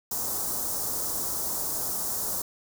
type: band-stop noise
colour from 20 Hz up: white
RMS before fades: -30 dBFS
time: 0.11-2.42 s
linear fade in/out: 5 ms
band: 1200 to 5500 Hz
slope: 24 dB/octave
effects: none